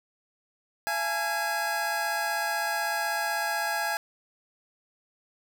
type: tone cluster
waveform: square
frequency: 678 / 839 / 895 / 1360 / 1645 Hz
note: E5 / G#5 / A5 / F6 / G#6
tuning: +49 / +17 / +29 / -46 / -17 cents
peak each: -35 / -32 / -40 / -40 / -31 dBFS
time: 0.87-3.97 s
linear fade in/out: 0 ms
effects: none